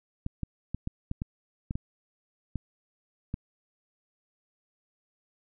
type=clicks; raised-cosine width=5 ms; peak=-19 dBFS; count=10; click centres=0.264 / 0.433 / 0.746 / 0.874 / 1.114 / 1.219 / 1.709 / 1.755 / 2.557 / 3.341 s; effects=none